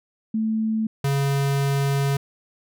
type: tone pair in turn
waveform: sine / square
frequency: 220 / 139.15 Hz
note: A3 / C#3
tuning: 0 / +7 cents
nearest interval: minor sixth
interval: 793 cents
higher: first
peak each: -20 dBFS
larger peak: neither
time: 0.34-0.87 / 1.04-2.17 s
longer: second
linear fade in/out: 5 ms
effects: none